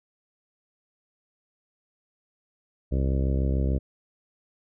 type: harmonic tone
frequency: 66.8 Hz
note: C2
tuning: 36 cents sharp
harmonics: 1 / 2 / 3 / 4 / 5 / 6 / 7 / 8 / 9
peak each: -23 / -29 / -33 / -35 / -37 / -39 / -40 / -41 / -42 dBFS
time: 2.91-3.79 s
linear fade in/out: 20 ms
effects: none